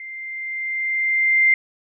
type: tone with level ramp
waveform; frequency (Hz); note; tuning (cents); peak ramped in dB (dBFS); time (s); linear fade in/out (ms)
sine; 2093; C7; 0; -32 to -11; 0-1.54; 2
effects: none